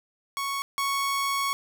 sawtooth tone pair in turn, 1108.7 / 1108.7 Hz, C#6 / C#6, 0 / 0 cents, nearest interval unison, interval 0 cents, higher neither, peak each -24 / -21 dBFS, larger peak second, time 0.37-0.62 / 0.78-1.53 s, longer second, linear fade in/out 0 ms, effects none

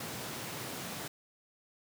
pink high-pass noise, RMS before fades -41 dBFS, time 0-1.08 s, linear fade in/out 5 ms, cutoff 110 Hz, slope 24 dB/octave, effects none

